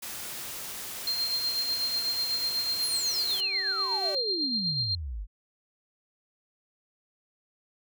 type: noise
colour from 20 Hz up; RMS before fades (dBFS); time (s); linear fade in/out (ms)
white; -38; 0.02-3.41; 10
type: tone with tremolo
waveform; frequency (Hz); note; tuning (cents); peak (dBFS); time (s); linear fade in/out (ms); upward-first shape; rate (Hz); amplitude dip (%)
sine; 4188; C8; +1; -25; 1.07-4.95; 2; sine; 8.1; 45
type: tone with exponential growth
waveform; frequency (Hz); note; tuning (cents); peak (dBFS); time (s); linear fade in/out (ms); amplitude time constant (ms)
sawtooth; 384.7; G4; -33; -30; 1.98-4.15; 2; 470
type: exponential sweep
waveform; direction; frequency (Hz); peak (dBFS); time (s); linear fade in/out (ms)
sine; down; 11880 to 44; -32; 2.8-5.27; 50
effects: none